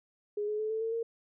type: tone with pitch steps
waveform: sine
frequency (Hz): 415.3 / 423.8 / 432.4 / 441.3 / 450.3 / 459.5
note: G#4 / G#4 / A4 / A4 / A4 / A#4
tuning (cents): 0 / +35 / -30 / +5 / +40 / -25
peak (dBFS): -30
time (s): 0.37-1.03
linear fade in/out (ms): 5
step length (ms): 110
effects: none